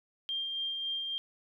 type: tone with tremolo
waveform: sine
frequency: 3190 Hz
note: G7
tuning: 30 cents sharp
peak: -31 dBFS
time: 0.29-1.18 s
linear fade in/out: 0 ms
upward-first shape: sine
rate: 3.6 Hz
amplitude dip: 30%
effects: 12-bit